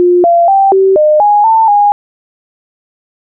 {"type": "tone with pitch steps", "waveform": "sine", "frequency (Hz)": [354.9, 685, 782, 384.4, 608, 828, 893, 821], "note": ["F4", "F5", "G5", "G4", "D#5", "G#5", "A5", "G#5"], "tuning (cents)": [28, -34, -4, -34, -40, -5, 25, -20], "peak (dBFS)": -4, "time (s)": [0, 1.92], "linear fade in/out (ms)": 0, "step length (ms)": 240, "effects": []}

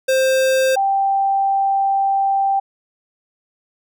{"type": "tone pair in turn", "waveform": ["square", "sine"], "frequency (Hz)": [525, 784.8], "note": ["C5", "G5"], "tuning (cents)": [6, 2], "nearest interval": "perfect fifth", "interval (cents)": 696, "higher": "second", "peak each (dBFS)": -14, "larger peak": "neither", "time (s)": [[0.08, 0.76], [0.76, 2.6]], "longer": "second", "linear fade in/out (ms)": 10, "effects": []}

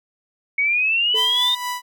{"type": "exponential sweep", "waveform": "sine", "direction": "up", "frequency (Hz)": [2217, 3700], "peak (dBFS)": -16, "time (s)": [0.58, 1.55], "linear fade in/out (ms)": 5}
{"type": "tone with tremolo", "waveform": "sawtooth", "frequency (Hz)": 987.8, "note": "B5", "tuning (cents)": 0, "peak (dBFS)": -19, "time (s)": [1.14, 1.82], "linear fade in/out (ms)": 50, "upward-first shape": "sine", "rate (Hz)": 4.1, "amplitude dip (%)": 50}
{"type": "tone with exponential decay", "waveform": "sine", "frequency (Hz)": 440, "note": "A4", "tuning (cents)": 0, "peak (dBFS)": -24, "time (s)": [1.14, 1.49], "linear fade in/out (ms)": 5, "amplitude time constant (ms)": 74}
{"effects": []}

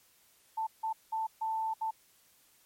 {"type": "tone bursts at uneven times", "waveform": "sine", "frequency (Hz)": 886, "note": "A5", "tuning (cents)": 12, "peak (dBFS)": -30, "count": 5, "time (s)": [[0.57, 0.67], [0.83, 0.93], [1.12, 1.27], [1.41, 1.74], [1.81, 1.91]], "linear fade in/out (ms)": 10, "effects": ["white hiss -65 dBFS RMS until 2.65 s", "MP3 64 kbps"]}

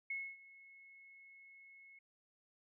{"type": "tone with ADSR envelope", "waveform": "sine", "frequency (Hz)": 2183, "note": "C#7", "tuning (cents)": -27, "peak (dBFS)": -37, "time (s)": [0.1, 1.99], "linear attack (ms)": 5, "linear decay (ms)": 260, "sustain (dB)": -20, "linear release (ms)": 6, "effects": []}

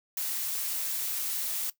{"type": "noise", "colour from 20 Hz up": "blue", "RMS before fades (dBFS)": -32, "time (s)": [0.17, 1.7], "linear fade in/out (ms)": 2, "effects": ["noise-tail reverb RT60 0.1 s tail -17 dB re dry"]}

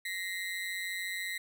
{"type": "ring-modulated tone", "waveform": "35% pulse", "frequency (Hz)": 1975.5, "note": "B6", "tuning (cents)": 0, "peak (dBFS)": -30, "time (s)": [0.05, 1.38], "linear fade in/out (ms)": 5, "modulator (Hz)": 93.1, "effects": []}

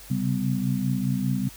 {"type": "tone cluster", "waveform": "sine", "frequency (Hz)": [132.8, 137.8, 195.4, 253], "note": ["C3", "C#3", "G3", "B3"], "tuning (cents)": [26, -10, -5, 42], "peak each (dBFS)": [-28, -30, -26, -29], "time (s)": [0.1, 1.49], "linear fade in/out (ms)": 10, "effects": ["added 48 Hz sine -48 dBFS peak until 1.56 s", "white hiss -46 dBFS RMS until 1.56 s"]}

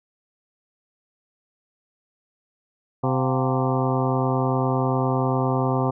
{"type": "harmonic tone with a mistuned harmonic", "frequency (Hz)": 130, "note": "C3", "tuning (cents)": -11, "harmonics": [1, 2, 3, 4, 5, 6, 7, 8, 9], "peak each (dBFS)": [-23, -26, -28, -29, -30, -31, -31, -32, -33], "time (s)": [3.03, 5.91], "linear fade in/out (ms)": 10, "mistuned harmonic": 5, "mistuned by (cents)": 110, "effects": []}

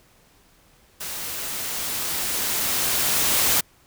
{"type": "noise with level ramp", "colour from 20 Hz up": "white", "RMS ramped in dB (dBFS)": [-32, -19], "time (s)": [1, 3.61], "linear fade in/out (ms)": 10, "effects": ["pink hiss -57 dBFS RMS until 3.86 s"]}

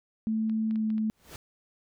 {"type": "tone with pitch glide", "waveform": "sine", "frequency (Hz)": [220, 217.7], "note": ["A3", "A3"], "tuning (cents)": [0, -18], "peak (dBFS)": -25, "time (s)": [0.27, 1.1], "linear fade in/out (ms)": 0, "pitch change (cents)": -18, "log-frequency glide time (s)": [0.72, 0.84]}
{"type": "clicks", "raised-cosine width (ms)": 0.3, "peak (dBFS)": -35, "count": 5, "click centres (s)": [0.497, 0.71, 0.758, 0.903, 0.981]}
{"type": "noise with exponential growth", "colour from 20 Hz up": "pink", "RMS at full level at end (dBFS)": -41, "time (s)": [1.1, 1.36], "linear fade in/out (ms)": 1, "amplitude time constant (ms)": 55}
{"effects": []}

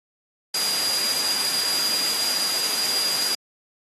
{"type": "tone in noise", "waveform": "sine", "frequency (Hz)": 4849, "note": "D#8", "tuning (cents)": -45, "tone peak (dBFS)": -23, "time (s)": [0.54, 3.35], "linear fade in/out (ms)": 5, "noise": "white", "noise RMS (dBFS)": -26, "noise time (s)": [0.54, 3.35], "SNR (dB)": 0, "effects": ["high-pass 200 Hz 12 dB/octave", "AAC 32 kbps"]}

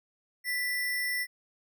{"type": "tone with sample-and-hold", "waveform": "sine", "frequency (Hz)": 1976, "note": "B6", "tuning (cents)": 0, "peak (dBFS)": -28, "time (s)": [0.44, 1.27], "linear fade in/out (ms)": 50, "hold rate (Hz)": 7350, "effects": []}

